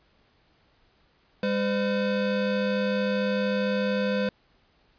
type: tone pair together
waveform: square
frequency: 201.1 / 510 Hz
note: G3 / C5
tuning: +44 / -44 cents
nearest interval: octave + major third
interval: 1612 cents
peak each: -27 dBFS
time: 1.43-4.29 s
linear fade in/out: 2 ms
effects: pink hiss -64 dBFS RMS until 4.98 s + resampled to 11025 Hz